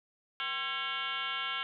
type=tone with frequency modulation; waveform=sine; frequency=2217 Hz; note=C#7; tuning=in tune; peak=-32 dBFS; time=0.4-1.63 s; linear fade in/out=0 ms; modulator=289 Hz; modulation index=4; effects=none